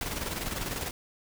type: noise with tremolo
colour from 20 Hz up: pink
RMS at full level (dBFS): -32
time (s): 0.01-0.91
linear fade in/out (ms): 2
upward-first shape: square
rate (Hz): 20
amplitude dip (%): 50
effects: none